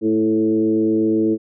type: tone with frequency modulation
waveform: sine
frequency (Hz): 329.6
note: E4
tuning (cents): 0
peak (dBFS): -14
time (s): 0.01-1.38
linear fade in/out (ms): 50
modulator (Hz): 108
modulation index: 0.95
effects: none